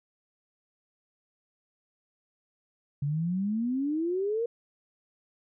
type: exponential sweep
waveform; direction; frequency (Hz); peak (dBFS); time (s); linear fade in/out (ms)
sine; up; 138.59 to 478.8; -26; 3.02-4.46; 5
effects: none